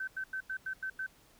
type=tone bursts; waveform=sine; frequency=1537 Hz; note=G6; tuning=35 cents flat; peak=-34 dBFS; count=7; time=0-1.065 s; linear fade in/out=5 ms; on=75 ms; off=90 ms; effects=pink hiss -63 dBFS RMS until 1.39 s